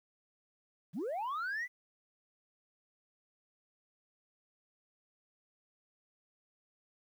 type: linear sweep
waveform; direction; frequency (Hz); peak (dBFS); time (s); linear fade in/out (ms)
sine; up; 132.6 to 2036; -32; 0.93-1.68; 50
effects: tanh soft clip ceiling -33 dBFS + 11-bit